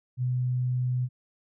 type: tone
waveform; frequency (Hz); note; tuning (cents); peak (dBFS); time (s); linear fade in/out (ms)
sine; 125.6; B2; +30; -24; 0.17-1.09; 50
effects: none